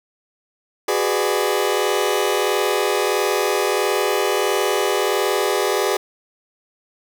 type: chord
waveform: sawtooth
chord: G# half-diminished seventh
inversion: third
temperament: just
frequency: 373.8 / 415.3 / 498.4 / 598 Hz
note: F#4 / G#4 / B4 / D5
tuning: +18 / 0 / +16 / +31 cents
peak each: -19 / -17 / -20 / -22 dBFS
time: 0.88-5.97 s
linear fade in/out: 5 ms
effects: none